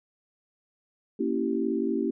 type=chord; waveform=sine; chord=A# diminished seventh; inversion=none; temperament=equal with one note detuned; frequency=233.1 / 277.2 / 329.6 / 388.2 Hz; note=A#3 / C#4 / E4 / G4; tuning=0 / 0 / 0 / -17 cents; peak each=-30 dBFS; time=1.19-2.11 s; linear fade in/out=10 ms; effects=none